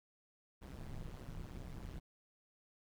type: noise with amplitude modulation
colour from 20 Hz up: brown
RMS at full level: -43 dBFS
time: 0.61-2 s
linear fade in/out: 20 ms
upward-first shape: sine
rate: 130 Hz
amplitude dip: 95%
effects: none